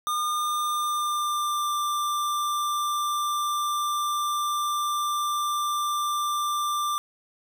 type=tone with pitch glide; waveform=square; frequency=1212 to 1184.3 Hz; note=D#6 to D6; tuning=-46 to +14 cents; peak=-25 dBFS; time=0.07-6.98 s; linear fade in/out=0 ms; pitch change=-40 cents; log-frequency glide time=0.31-1.73 s; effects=none